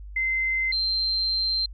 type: tone pair in turn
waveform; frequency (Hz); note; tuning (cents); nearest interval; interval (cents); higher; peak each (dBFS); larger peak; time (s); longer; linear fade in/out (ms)
sine; 2071 / 4142; C7 / C8; -18 / -18; octave; 1200; second; -22; neither; 0.16-0.72 / 0.72-1.66; second; 5
effects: added 50 Hz sine -37 dBFS peak until 1.73 s